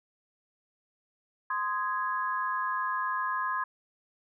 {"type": "chord", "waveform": "sine", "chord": "Ab major", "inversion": "first", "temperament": "just", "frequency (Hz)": [1038.3, 1245.9, 1661.2], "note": ["C6", "Eb6", "Ab6"], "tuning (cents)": [-14, 2, 0], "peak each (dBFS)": [-30, -35, -34], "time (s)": [1.5, 3.64], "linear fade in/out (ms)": 5, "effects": []}